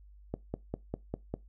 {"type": "click train", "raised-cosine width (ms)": 2, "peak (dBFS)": -20, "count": 6, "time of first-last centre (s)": [0.34, 1.34], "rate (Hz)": 5, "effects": ["noise-tail reverb RT60 0.2 s tail -21 dB re dry", "added 50 Hz sine -52 dBFS peak until 1.48 s"]}